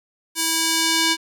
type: tone with band-pass filter sweep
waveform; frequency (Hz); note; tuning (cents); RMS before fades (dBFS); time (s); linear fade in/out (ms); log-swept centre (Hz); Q
square; 326.2; E4; -18; -20; 0.35-1.17; 50; 9100 to 4300; 0.81
effects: none